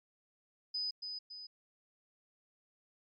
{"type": "tone with echo", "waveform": "sine", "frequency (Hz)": 4998, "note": "D#8", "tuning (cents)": 7, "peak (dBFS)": -33, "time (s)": [0.74, 0.91], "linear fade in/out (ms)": 10, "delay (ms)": 280, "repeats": 2, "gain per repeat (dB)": -6, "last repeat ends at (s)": 1.47, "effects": ["tanh soft clip ceiling -29 dBFS", "MP3 32 kbps"]}